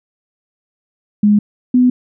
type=tone pair in turn; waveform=sine; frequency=207.7 / 249.9 Hz; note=G#3 / B3; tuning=0 / +21 cents; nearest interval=minor third; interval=321 cents; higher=second; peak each=-7 dBFS; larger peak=neither; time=1.23-1.39 / 1.74-1.9 s; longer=neither; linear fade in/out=5 ms; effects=none